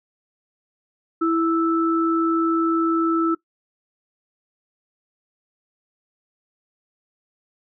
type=tone pair together; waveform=sine; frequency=329.6 / 1317 Hz; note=E4 / E6; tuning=0 / -2 cents; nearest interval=2 octaves; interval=2398 cents; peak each=-18 / -22 dBFS; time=1.21-3.35 s; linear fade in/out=10 ms; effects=noise-tail reverb RT60 0.1 s tail -19 dB re dry